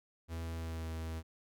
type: tone with pitch glide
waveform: 45% pulse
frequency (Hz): 82.41 to 80.76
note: E2 to E2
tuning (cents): 0 to -35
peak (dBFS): -38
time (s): 0.28-1.23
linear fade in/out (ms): 50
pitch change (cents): -35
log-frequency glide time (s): 0.54-0.9
effects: none